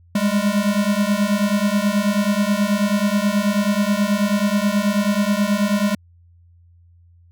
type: beating tone pair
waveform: square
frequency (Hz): 200 / 209.3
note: G3 / G#3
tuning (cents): +35 / +14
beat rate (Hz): 9.3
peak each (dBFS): -20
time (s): 0.15-5.95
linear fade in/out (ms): 5
effects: added 86 Hz sine -48 dBFS peak until 7.31 s